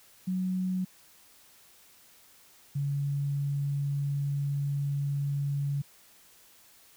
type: tone pair in turn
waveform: sine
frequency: 185 / 141.52 Hz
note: F#3 / C#3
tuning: 0 / +36 cents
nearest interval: perfect fourth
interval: 464 cents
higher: first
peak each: -27 dBFS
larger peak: neither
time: 0.27-0.85 / 2.75-5.82 s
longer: second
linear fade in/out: 10 ms
effects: white hiss -58 dBFS RMS until 6.96 s